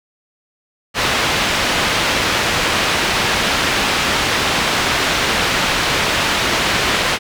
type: low-pass noise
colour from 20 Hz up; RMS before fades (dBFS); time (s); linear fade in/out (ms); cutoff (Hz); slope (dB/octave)
white; -17; 0.94-7.19; 50; 3200; 12
effects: none